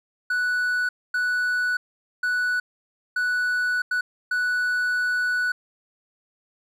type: tone bursts at uneven times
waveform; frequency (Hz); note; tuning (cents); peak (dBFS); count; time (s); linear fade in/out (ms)
triangle; 1480; F#6; 0; -19; 6; 0.3-0.89 / 1.14-1.77 / 2.23-2.6 / 3.16-3.82 / 3.91-4.01 / 4.31-5.52; 5
effects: none